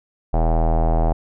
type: tone with low-pass filter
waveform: square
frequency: 40.53 Hz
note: E1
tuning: 29 cents flat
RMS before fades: -17 dBFS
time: 0.33-1.13 s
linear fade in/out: 10 ms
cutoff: 740 Hz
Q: 5.1
effects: none